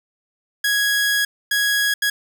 sawtooth tone bursts at uneven times, 1661.2 Hz, G#6, in tune, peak -13 dBFS, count 3, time 0.64-1.25 / 1.51-1.94 / 2.02-2.1 s, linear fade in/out 5 ms, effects none

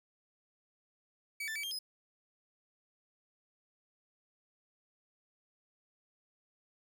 40% pulse tone with pitch steps, 2279 / 1768 / 2293 / 3199 / 5060 Hz, C#7 / A6 / D7 / G7 / D#8, +47 / +8 / -42 / +34 / +28 cents, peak -36 dBFS, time 1.4-1.79 s, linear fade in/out 5 ms, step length 78 ms, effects none

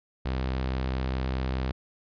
sawtooth tone, 64.8 Hz, C2, 16 cents flat, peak -23 dBFS, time 0.25-1.72 s, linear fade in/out 10 ms, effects resampled to 11025 Hz

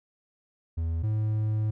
triangle tone pair in turn, 82.1 / 107.89 Hz, E2 / A2, -6 / -34 cents, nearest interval perfect fourth, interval 472 cents, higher second, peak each -24 / -22 dBFS, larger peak second, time 0.77-1.03 / 1.03-1.71 s, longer second, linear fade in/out 10 ms, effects none

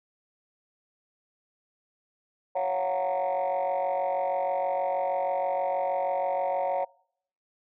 sine chord, Gb major seventh, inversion second, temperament just, 555 / 693.7 / 740 / 925 Hz, Db5 / F5 / Gb5 / Bb5, +2 / -12 / 0 / -14 cents, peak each -27 / -31 / -28 / -32 dBFS, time 2.55-6.85 s, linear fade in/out 10 ms, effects noise-tail reverb RT60 0.7 s tail -26 dB re dry + tanh soft clip ceiling -20 dBFS

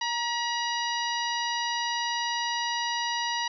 harmonic tone with a mistuned harmonic, 960 Hz, B5, 49 cents flat, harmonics 1 / 2 / 3 / 4 / 5 / 6, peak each -30 / -33 / -35 / -36 / -37 / -38 dBFS, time 0.01-3.48 s, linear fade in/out 5 ms, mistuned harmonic 1, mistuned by -37 cents, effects none

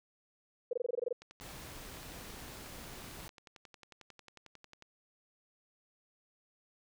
sine tone bursts, 485.9 Hz, B4, 28 cents flat, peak -30 dBFS, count 10, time 0.71-1.128 s, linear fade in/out 5 ms, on 22 ms, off 22 ms
click train, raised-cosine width 0.2 ms, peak -35 dBFS, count 41, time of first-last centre 1.22-4.824 s, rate 11.1 Hz
pink noise, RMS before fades -48 dBFS, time 1.41-3.28 s, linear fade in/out 0 ms
effects none

